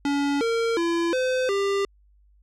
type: tone with pitch steps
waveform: square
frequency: 283.6 / 459.4 / 338 / 512 / 397.2 Hz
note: C#4 / A#4 / E4 / C5 / G4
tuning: +40 / -25 / +43 / -38 / +23 cents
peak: -22 dBFS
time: 0.05-1.85 s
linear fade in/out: 2 ms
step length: 360 ms
effects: added 50 Hz sine -55 dBFS peak until 2.42 s + low-pass 6000 Hz 12 dB/octave